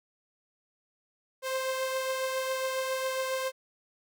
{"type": "beating tone pair", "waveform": "sawtooth", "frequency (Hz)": [523.3, 530.6], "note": ["C5", "C5"], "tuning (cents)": [0, 24], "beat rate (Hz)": 7.3, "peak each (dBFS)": [-26, -35], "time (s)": [1.42, 3.52], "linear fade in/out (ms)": 50, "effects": []}